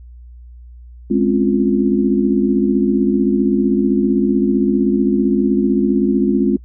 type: chord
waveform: sine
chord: Db major seventh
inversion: second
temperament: equal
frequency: 207.7 / 261.6 / 277.2 / 349.2 Hz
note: Ab3 / C4 / Db4 / F4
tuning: 0 / 0 / 0 / 0 cents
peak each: -16 / -17 / -20 / -18 dBFS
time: 1.1-6.57 s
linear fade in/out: 10 ms
effects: noise-tail reverb RT60 0.1 s tail -26 dB re dry + added 60 Hz sine -35 dBFS peak until 6.64 s